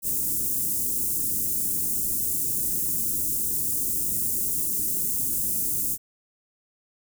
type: band-stop noise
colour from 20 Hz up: white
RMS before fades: -26 dBFS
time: 0.02-5.98 s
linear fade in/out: 50 ms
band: 340 to 7700 Hz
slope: 24 dB/octave
effects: none